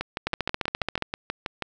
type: two click trains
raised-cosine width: 0.3 ms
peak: -12 / -9 dBFS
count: 11 / 12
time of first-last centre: 0.01-1.623 / 0.27-1.023 s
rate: 6.2 / 14.6 Hz
effects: none